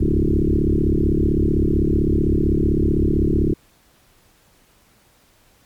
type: tone with frequency modulation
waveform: sine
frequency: 140 Hz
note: C#3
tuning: 18 cents sharp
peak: -14 dBFS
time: 0-3.54 s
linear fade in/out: 10 ms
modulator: 35.7 Hz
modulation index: 6.6
effects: pink hiss -56 dBFS RMS until 5.65 s + MP3 96 kbps